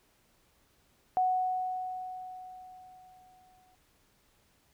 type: tone with exponential decay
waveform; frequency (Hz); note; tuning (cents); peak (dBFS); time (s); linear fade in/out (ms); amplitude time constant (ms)
sine; 740; F#5; 0; -23; 1.17-3.75; 0; 560
effects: pink hiss -68 dBFS RMS until 4.73 s